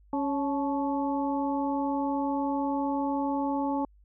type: harmonic tone with a mistuned harmonic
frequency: 277.1 Hz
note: C#4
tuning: 1 cent flat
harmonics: 1 / 2 / 3 / 4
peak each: -28 / -35 / -31 / -40 dBFS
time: 0.13-3.85 s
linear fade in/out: 2 ms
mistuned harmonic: 3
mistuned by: +67 cents
effects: added 50 Hz sine -55 dBFS peak until 4.04 s